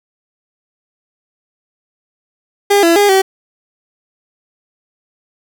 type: tone with pitch steps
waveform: 30% pulse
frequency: 404.4 / 336.1 / 408.1 / 383.6 Hz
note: G#4 / E4 / G#4 / G4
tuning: -46 / +34 / -30 / -37 cents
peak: -5 dBFS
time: 2.7-3.22 s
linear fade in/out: 10 ms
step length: 130 ms
effects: none